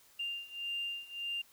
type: beating tone pair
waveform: sine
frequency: 2794 / 2795.7 Hz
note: F7 / F7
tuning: 0 / +1 cents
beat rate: 1.7 Hz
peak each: -38 / -40 dBFS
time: 0.19-1.42 s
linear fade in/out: 10 ms
effects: tanh soft clip ceiling -29 dBFS + white hiss -63 dBFS RMS until 1.52 s